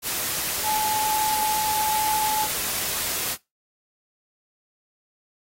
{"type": "tone in noise", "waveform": "sine", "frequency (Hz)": 861, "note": "A5", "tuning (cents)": -38, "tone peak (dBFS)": -24, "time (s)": [0.63, 2.48], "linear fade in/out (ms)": 50, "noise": "white", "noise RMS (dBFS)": -27, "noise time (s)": [0.02, 3.37], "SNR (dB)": 0, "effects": ["noise-tail reverb RT60 0.2 s tail -20 dB re dry", "AAC 48 kbps"]}